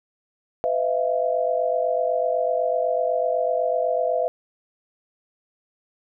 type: tone cluster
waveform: sine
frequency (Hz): 503 / 635 / 683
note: B4 / D#5 / F5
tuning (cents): +32 / +35 / -39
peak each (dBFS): -24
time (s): 0.64-4.28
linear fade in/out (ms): 0
effects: none